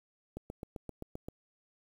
click train, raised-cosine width 2 ms, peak -27 dBFS, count 8, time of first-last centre 0.37-1.285 s, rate 7.65 Hz, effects 9-bit

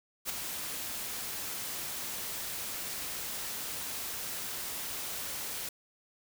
white noise with ADSR envelope, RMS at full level -32 dBFS, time 0.25-5.69 s, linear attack 45 ms, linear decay 10 ms, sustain -6 dB, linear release 3 ms, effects none

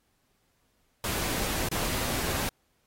pink noise with dropouts, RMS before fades -31 dBFS, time 1.04-2.49 s, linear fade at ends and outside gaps 1 ms, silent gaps 1.687-1.715 s, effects pink hiss -72 dBFS RMS until 2.86 s + AAC 48 kbps

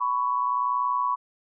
sine tone pair together, 995 / 1115.9 Hz, B5 / C#6, +13 / +11 cents, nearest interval major second, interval 198 cents, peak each -25 dBFS, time 0-1.16 s, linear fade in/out 20 ms, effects none

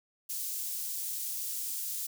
white high-pass noise, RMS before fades -36 dBFS, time 0.29-2.07 s, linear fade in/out 10 ms, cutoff 6100 Hz, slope 12 dB/octave, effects none

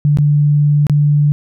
sine tone with dropouts, 146.83 Hz, D3, in tune, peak -8 dBFS, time 0.05-1.32 s, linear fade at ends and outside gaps 0 ms, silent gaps 0.172-0.186 / 0.868-0.897 s, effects none

